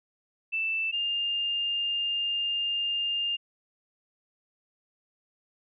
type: tone pair in turn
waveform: sine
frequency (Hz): 2651 / 2809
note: E7 / F7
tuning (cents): +9 / +9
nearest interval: minor second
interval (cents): 100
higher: second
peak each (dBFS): -26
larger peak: neither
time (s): 0.52-0.92 / 0.92-3.37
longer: second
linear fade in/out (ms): 20
effects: none